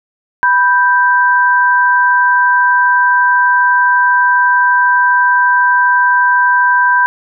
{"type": "tone pair together", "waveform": "sine", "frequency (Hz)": [986.7, 1568], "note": ["B5", "G6"], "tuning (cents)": [-2, 0], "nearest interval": "minor sixth", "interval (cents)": 802, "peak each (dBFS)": -10, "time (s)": [0.43, 7.06], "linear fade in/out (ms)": 0, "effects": []}